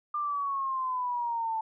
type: exponential sweep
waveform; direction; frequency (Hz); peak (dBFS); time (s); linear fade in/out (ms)
sine; down; 1200 to 880; -28; 0.14-1.61; 5
effects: none